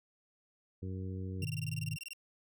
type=harmonic tone; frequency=93.9 Hz; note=F#2; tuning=26 cents sharp; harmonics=1 / 2 / 3 / 4 / 5; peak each=-38 / -44 / -48 / -50 / -52 dBFS; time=0.82-1.45 s; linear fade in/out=10 ms
type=chord; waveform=sine; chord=G# minor; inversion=none; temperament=just; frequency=103.83 / 124.59 / 155.74 Hz; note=G#2 / B2 / D#3; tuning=0 / +16 / +2 cents; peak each=-41 / -40 / -38 dBFS; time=1.4-1.97 s; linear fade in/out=10 ms
type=tone bursts; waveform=sawtooth; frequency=2755 Hz; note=F7; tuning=24 cents flat; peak=-38 dBFS; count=15; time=1.42-2.133 s; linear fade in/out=2 ms; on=27 ms; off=22 ms
effects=none